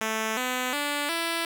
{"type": "tone with pitch steps", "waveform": "5% pulse", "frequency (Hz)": [220, 252.7, 290.3, 333.5], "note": ["A3", "B3", "D4", "E4"], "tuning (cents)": [0, 40, -20, 20], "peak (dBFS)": -15, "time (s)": [0.01, 1.45], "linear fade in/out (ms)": 2, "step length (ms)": 360, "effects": []}